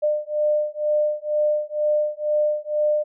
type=beating tone pair; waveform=sine; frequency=600 / 602.1 Hz; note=D5 / D5; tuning=+37 / +43 cents; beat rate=2.1 Hz; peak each=-22 dBFS; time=0.02-3.04 s; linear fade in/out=20 ms; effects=none